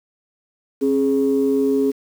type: tone pair together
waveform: sine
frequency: 270 / 417.3 Hz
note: C#4 / G#4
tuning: -45 / +8 cents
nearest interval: minor sixth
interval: 753 cents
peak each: -17 dBFS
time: 0.81-1.92 s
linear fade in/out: 20 ms
effects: tanh soft clip ceiling -8 dBFS + 7-bit